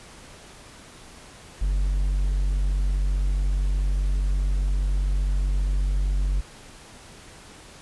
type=tone; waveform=triangle; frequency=47.6 Hz; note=F#1; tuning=50 cents sharp; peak=-18 dBFS; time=1.61-6.41 s; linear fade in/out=10 ms; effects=pink hiss -46 dBFS RMS until 7.81 s + resampled to 24000 Hz